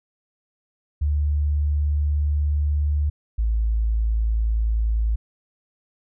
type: tone pair in turn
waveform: sine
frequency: 73.6 / 55.14 Hz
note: D2 / A1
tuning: +4 / +4 cents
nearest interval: perfect fourth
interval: 500 cents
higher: first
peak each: -18 dBFS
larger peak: neither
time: 1.01-3.1 / 3.38-5.16 s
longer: first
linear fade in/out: 10 ms
effects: none